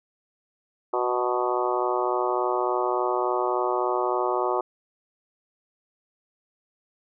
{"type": "harmonic tone with a mistuned harmonic", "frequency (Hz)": 123.47, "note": "B2", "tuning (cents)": 0, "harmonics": [3, 4, 5, 6, 7, 8, 9, 10], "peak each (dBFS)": [-27, -31, -30, -31, -30, -33, -31, -34], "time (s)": [0.93, 4.61], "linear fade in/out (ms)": 5, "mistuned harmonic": 7, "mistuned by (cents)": 25, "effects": []}